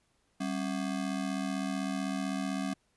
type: ring-modulated tone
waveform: square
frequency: 232.6 Hz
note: A#3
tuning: 4 cents flat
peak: -29 dBFS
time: 0.4-2.74 s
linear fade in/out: 10 ms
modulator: 37.9 Hz
effects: pink hiss -73 dBFS RMS until 2.96 s + resampled to 24000 Hz